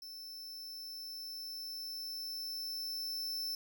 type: tone with level ramp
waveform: 45% pulse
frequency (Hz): 5310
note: E8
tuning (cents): +12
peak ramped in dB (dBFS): -46 to -36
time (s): 0.02-3.55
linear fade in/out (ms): 2
effects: none